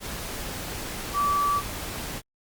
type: tone in noise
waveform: sine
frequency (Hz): 1155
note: D6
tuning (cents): -29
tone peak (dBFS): -21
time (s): 1.13-1.62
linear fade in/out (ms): 50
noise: pink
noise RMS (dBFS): -34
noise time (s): 0-2.22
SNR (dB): +10
effects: Opus 48 kbps